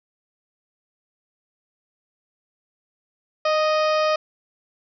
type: harmonic tone with a mistuned harmonic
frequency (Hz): 622.3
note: D#5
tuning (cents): 0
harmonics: 1 / 2 / 3 / 4 / 5 / 6 / 7 / 8 / 9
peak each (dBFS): -19 / -23 / -33 / -31 / -36 / -39 / -39 / -35 / -41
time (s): 3.45-4.16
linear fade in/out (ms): 5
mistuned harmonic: 1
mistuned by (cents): -15
effects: none